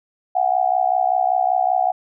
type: tone with amplitude modulation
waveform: sine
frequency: 740 Hz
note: F#5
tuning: in tune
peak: -11 dBFS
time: 0.35-1.92 s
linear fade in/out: 10 ms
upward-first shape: sine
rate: 65.2 Hz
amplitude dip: 95%
effects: none